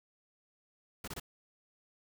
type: noise bursts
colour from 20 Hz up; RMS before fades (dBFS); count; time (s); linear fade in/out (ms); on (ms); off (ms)
pink; -42; 3; 1.04-1.199; 5; 37; 24
effects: none